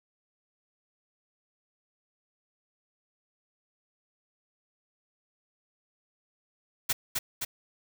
white noise with echo, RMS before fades -26 dBFS, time 6.89-6.93 s, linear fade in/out 10 ms, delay 260 ms, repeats 2, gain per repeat -3 dB, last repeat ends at 7.45 s, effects none

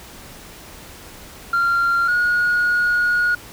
sine tone pair in turn, 1385 / 1444.2 Hz, F6 / F#6, -15 / -42 cents, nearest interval minor second, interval 73 cents, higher second, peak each -13 dBFS, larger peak neither, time 1.53-2.08 / 2.08-3.35 s, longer second, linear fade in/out 5 ms, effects tanh soft clip ceiling -13 dBFS + pink hiss -40 dBFS RMS until 3.52 s

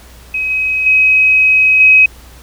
sine tone with level steps, 2538 Hz, D#7, 34 cents sharp, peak -14 / -12 / -6 / -3 dBFS, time 0.34-2.06 s, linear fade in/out 5 ms, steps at 0.5 / 0.86 / 1.8 s, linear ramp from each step 5 ms, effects added 60 Hz sine -37 dBFS peak until 2.42 s + pink hiss -41 dBFS RMS until 2.42 s

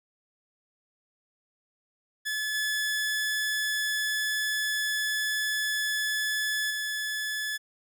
sawtooth tone with level steps, 1719 Hz, A6, 41 cents flat, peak -25 / -23 / -26 dBFS, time 2.25-7.58 s, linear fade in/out 20 ms, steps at 2.54 / 6.7 s, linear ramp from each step 10 ms, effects none

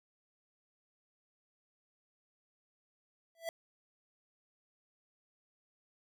square tone with exponential growth, 663 Hz, E5, 10 cents sharp, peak -33 dBFS, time 3.35-3.49 s, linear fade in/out 1 ms, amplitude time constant 29 ms, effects none

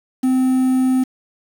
triangle tone with quantisation, 258.3 Hz, C4, 22 cents flat, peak -11 dBFS, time 0.23-1.04 s, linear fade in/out 10 ms, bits 6, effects none

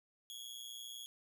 sawtooth tone with amplitude modulation, 3322 Hz, G#7, in tune, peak -39 dBFS, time 0.3-1.06 s, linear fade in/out 0 ms, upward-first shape sine, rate 120 Hz, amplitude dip 90%, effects none

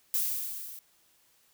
violet noise with level ramp, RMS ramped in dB -27 to -45 dBFS, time 0.14-0.79 s, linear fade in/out 0 ms, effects white hiss -66 dBFS RMS until 1.53 s

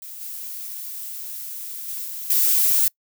violet noise with level steps, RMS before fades -37 / -33 / -30 / -32 / -18 dBFS, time 0.02-2.88 s, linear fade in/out 2 ms, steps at 0.21 / 1.88 / 2.05 / 2.3 s, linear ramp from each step 2 ms, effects noise-tail reverb RT60 0.1 s tail -25 dB re dry

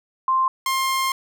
sine / sawtooth tone pair in turn, 1050 / 1060.4 Hz, C6 / C6, +6 / +23 cents, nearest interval unison, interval 17 cents, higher second, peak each -16 dBFS, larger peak neither, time 0.28-0.48 / 0.66-1.12 s, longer second, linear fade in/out 2 ms, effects none

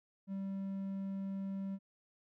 triangle tone, 194.5 Hz, G3, 13 cents flat, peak -35 dBFS, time 0.27-1.79 s, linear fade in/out 50 ms, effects none

